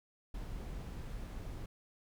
brown noise, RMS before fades -43 dBFS, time 0.34-1.66 s, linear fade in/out 5 ms, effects none

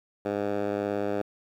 10% pulse tone with band-pass filter, 101.9 Hz, G#2, 32 cents flat, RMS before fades -29 dBFS, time 0.25-1.22 s, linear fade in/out 5 ms, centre 530 Hz, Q 0.94, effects 10-bit

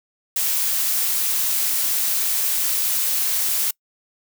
blue noise, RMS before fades -21 dBFS, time 0.36-3.71 s, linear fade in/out 5 ms, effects noise-tail reverb RT60 0.1 s tail -26 dB re dry

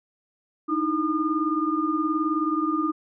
sine tone cluster, 303.5 / 322.4 / 1214 Hz, D#4 / E4 / D#6, -43 / -38 / -43 cents, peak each -26 dBFS, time 0.68-2.92 s, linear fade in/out 20 ms, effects none

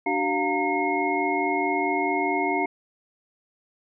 sine tone cluster, 294.3 / 378.9 / 703 / 917 / 2157 Hz, D4 / F#4 / F5 / A#5 / C#7, +4 / +41 / +11 / -29 / -48 cents, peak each -28 dBFS, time 0.06-2.66 s, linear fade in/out 5 ms, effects none

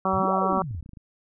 harmonic tone, 190 Hz, F#3, 46 cents sharp, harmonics 1 / 2 / 3 / 4 / 5 / 6 / 7, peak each -28 / -31 / -29 / -28 / -30 / -26 / -31 dBFS, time 0.05-0.62 s, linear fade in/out 2 ms
sine exponential two-way sweep, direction up then down, 69.3 to 830 to 69.3 Hz, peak -30 dBFS, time 0.13-0.81 s, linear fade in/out 5 ms, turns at 0.33 s
clicks, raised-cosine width 5 ms, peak -31 dBFS, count 10, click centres 0.528 / 0.574 / 0.64 / 0.71 / 0.748 / 0.827 / 0.861 / 0.892 / 0.934 / 0.972 s
effects none

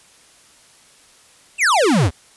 square exponential sweep, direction down, 2838 to 72 Hz, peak -13 dBFS, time 1.58-2.11 s, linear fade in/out 50 ms, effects white hiss -50 dBFS RMS until 2.36 s + resampled to 24000 Hz

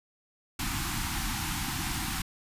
pink band-stop noise, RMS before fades -32 dBFS, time 0.59-2.22 s, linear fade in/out 5 ms, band 340 to 730 Hz, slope 96 dB/octave, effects resampled to 32000 Hz

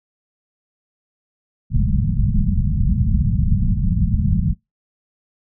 pink low-pass noise, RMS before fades -17 dBFS, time 1.7-4.55 s, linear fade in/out 50 ms, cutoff 220 Hz, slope 96 dB/octave, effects noise-tail reverb RT60 0.2 s tail -25 dB re dry

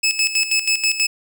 20% pulse tone with tremolo, 2599 Hz, E7, 25 cents flat, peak -10 dBFS, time 0.03-1.07 s, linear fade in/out 10 ms, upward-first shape square, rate 6.2 Hz, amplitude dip 70%, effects none

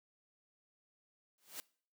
white noise with exponential growth, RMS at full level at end -41 dBFS, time 1.38-1.6 s, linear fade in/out 0 ms, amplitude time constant 47 ms, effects noise-tail reverb RT60 0.5 s tail -23 dB re dry + high-pass 200 Hz 12 dB/octave

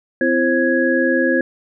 sine tone cluster, 257.6 / 337 / 531 / 1665 Hz, C4 / E4 / C5 / G#6, -27 / +38 / +25 / +4 cents, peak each -19 dBFS, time 0.21-1.41 s, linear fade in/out 2 ms, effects none

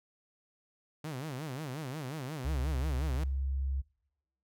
sawtooth tone with vibrato, 141.6 Hz, C#3, 37 cents sharp, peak -33 dBFS, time 1.04-3.24 s, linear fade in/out 5 ms, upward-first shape sine, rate 5.6 Hz, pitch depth 220 cents each way
sine tone, 67.5 Hz, C#2, 45 cents flat, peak -30 dBFS, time 2.44-3.82 s, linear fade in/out 20 ms
effects noise-tail reverb RT60 0.8 s tail -23 dB re dry

